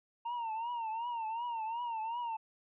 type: tone with vibrato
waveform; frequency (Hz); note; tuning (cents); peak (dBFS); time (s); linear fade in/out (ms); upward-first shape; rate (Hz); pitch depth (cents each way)
triangle; 920; A#5; -23; -33; 0.25-2.37; 10; triangle; 2.7; 110
effects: resampled to 8000 Hz